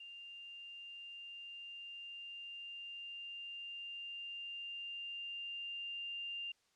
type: tone with level ramp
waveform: sine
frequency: 2794 Hz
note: F7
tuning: in tune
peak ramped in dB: -49 to -40 dBFS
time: 0-6.52 s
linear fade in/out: 5 ms
effects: white hiss -75 dBFS RMS until 6.75 s + low-pass 7000 Hz 12 dB/octave